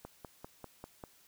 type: click train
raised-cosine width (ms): 1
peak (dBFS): -30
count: 6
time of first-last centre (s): 0.05-1.038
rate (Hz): 5.06
effects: white hiss -64 dBFS RMS until 1.27 s